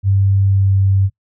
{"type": "tone with pitch glide", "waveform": "sine", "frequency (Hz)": [98, 97.15], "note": ["G2", "G2"], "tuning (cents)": [0, -15], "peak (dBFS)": -10, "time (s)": [0.03, 1.1], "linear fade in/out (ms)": 50, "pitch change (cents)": -15, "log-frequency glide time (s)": [0.42, 0.75], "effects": ["noise-tail reverb RT60 0.1 s tail -21 dB re dry"]}